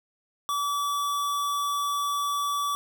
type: tone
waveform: square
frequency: 1150 Hz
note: D6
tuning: 37 cents flat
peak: -26 dBFS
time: 0.49-2.75 s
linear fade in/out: 0 ms
effects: none